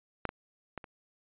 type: clicks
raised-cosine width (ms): 0.5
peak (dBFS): -15 / -23 / -23 / -30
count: 4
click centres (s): 0.253 / 0.291 / 0.777 / 0.842
effects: resampled to 8000 Hz